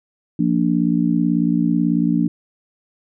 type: harmonic tone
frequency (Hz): 58.2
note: A#1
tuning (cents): -2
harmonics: 3 / 4 / 5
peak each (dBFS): -19 / -19 / -19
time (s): 0.39-2.28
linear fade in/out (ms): 5
effects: none